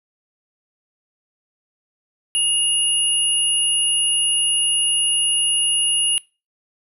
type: tone pair together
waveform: sine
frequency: 2852 / 10264 Hz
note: F7 / E9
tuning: +36 / -47 cents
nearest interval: octave + minor seventh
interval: 2217 cents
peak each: -19 / -19 dBFS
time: 2.35-6.18 s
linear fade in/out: 0 ms
effects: noise-tail reverb RT60 0.3 s tail -22 dB re dry